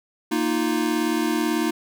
square chord, Bb suspended fourth, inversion none, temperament equal, 233.1 / 311.1 / 349.2 Hz, Bb3 / Eb4 / F4, 0 / 0 / 0 cents, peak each -27 / -24 / -27 dBFS, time 0.31-1.71 s, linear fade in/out 10 ms, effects none

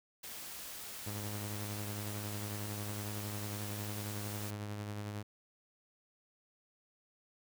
white noise, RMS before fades -46 dBFS, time 0.23-4.51 s, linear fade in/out 10 ms
sawtooth tone with tremolo, 103.83 Hz, G#2, in tune, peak -34 dBFS, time 1.06-5.23 s, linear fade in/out 10 ms, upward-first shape triangle, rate 11 Hz, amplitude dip 35%
effects none

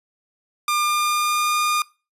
sawtooth tone with pitch glide, 1200 to 1214.6 Hz, D6 to D#6, +37 to -42 cents, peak -15 dBFS, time 0.68-1.82 s, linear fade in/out 2 ms, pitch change +21 cents, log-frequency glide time 0.78-1.57 s, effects noise-tail reverb RT60 0.3 s tail -21 dB re dry + resampled to 32000 Hz

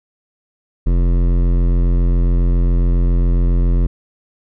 sine tone with hard clipping, 43.65 Hz, F1, in tune, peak -13 dBFS, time 0.86-3.87 s, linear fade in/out 10 ms, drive 15 dB, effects none

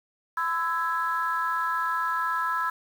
sine chord, E major, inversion second, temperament equal with one note detuned, 1012 / 1318.5 / 1661.2 Hz, B5 / E6 / G#6, +42 / 0 / 0 cents, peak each -28 / -27 / -30 dBFS, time 0.37-2.7 s, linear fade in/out 5 ms, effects tanh soft clip ceiling -16 dBFS + 8-bit

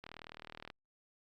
click train, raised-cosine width 0.3 ms, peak -30 dBFS, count 27, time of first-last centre 0.04-0.702 s, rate 39.3 Hz, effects Opus 48 kbps

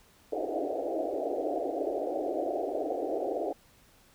white band-pass noise, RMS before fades -32 dBFS, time 0.32-3.53 s, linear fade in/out 5 ms, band 280 to 740 Hz, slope 96 dB/octave, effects pink hiss -61 dBFS RMS until 4.14 s

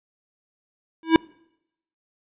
square tone with exponential growth, 325.2 Hz, E4, 23 cents flat, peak -8 dBFS, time 1.03-1.16 s, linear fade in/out 1 ms, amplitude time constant 28 ms, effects noise-tail reverb RT60 0.8 s tail -26 dB re dry + resampled to 8000 Hz

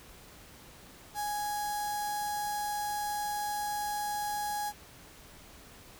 sawtooth tone with notch filter, 830.6 Hz, G#5, in tune, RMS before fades -34 dBFS, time 1.14-4.73 s, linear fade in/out 50 ms, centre 2500 Hz, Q 0.69, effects pink hiss -53 dBFS RMS until 5.99 s

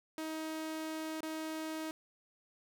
sawtooth tone with dropouts, 316 Hz, D#4, 27 cents sharp, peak -34 dBFS, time 0.18-1.91 s, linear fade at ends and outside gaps 1 ms, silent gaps 1.206-1.231 s, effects none

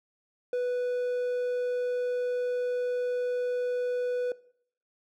triangle tone, 493.9 Hz, B4, in tune, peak -24 dBFS, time 0.53-4.32 s, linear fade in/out 2 ms, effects noise-tail reverb RT60 0.6 s tail -20 dB re dry

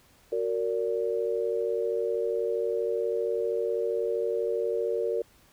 sine chord, Gb augmented, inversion none, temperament just, 370 / 462.5 / 578.1 Hz, Gb4 / Bb4 / D5, 0 / -14 / -27 cents, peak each -32 / -27 / -33 dBFS, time 0.32-5.22 s, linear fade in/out 5 ms, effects pink hiss -60 dBFS RMS until 5.52 s

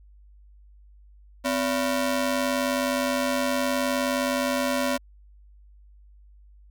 sawtooth ring-modulated tone, 415.3 Hz, G#4, in tune, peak -16 dBFS, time 1.44-4.98 s, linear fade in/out 20 ms, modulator 158 Hz, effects added 50 Hz sine -49 dBFS peak until 6.7 s

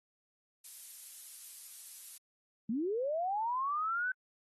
violet noise, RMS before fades -45 dBFS, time 0.64-2.18 s, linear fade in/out 5 ms
sine linear sweep, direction up, 204.4 to 1537 Hz, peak -31 dBFS, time 2.69-4.12 s, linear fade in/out 5 ms
effects AAC 32 kbps

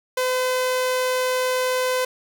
sawtooth tone, 509 Hz, C5, 48 cents flat, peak -16 dBFS, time 0.17-2.05 s, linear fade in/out 5 ms, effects none

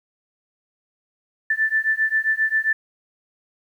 sine beating tone pair, 1760 / 1767.5 Hz, A6 / A6, 0 / +7 cents, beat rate 7.5 Hz, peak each -21 dBFS, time 1.5-2.73 s, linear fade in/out 5 ms, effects 9-bit

